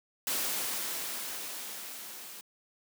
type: noise with level ramp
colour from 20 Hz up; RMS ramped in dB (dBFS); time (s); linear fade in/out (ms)
white; -31 to -46; 0.27-2.41; 2
effects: high-pass 200 Hz 12 dB/octave